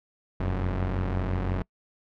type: tone pair together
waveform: sawtooth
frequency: 43.33 / 92.5 Hz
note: F1 / F#2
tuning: -13 / 0 cents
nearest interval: octave + minor second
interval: 1313 cents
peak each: -25 / -24 dBFS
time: 0.4-1.62 s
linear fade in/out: 0 ms
effects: noise-tail reverb RT60 0.1 s tail -26 dB re dry + low-pass 2000 Hz 12 dB/octave